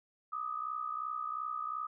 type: tone pair together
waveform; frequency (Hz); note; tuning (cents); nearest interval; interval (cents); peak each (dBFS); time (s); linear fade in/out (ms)
sine; 1200 / 1262.8; D6 / D#6; +37 / +25; minor second; 88; -39 / -37; 0.32-1.87; 10
effects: none